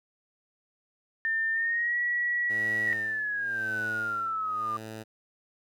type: tone with pitch glide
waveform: sine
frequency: 1800 to 1929.2 Hz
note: A6 to B6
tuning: +39 to -41 cents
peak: -25 dBFS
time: 1.25-2.93 s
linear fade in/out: 0 ms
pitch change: +120 cents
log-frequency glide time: 1.53-1.98 s
type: tone with tremolo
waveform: 10% pulse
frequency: 110 Hz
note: A2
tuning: in tune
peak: -30 dBFS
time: 2.49-5.04 s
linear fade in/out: 20 ms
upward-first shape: sine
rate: 0.92 Hz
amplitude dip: 90%
type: exponential sweep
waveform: sine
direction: down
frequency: 1865 to 1188 Hz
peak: -28 dBFS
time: 2.87-4.77 s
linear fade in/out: 5 ms
effects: none